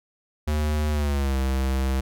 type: tone with pitch glide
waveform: square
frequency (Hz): 75.6 to 66.19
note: D#2 to C2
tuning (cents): -49 to +21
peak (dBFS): -22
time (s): 0.47-2.01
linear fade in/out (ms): 10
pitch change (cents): -230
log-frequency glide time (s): 0.92-1.37
effects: none